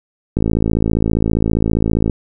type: click train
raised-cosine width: 3 ms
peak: -3 dBFS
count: 96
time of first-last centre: 0.37-2.097 s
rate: 55 Hz
effects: none